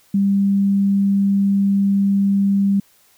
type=tone; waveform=sine; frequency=198.1 Hz; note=G3; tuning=18 cents sharp; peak=-13 dBFS; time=0.14-2.8 s; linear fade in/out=5 ms; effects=white hiss -55 dBFS RMS until 3.17 s